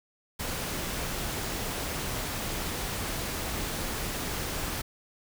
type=noise; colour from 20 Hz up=pink; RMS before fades=-33 dBFS; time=0.39-4.82 s; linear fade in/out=10 ms; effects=none